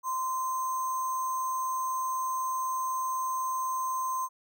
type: tone with sample-and-hold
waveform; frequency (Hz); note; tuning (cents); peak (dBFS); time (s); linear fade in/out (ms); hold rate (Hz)
sine; 1036; C6; -17; -28; 0.03-4.29; 50; 7350
effects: none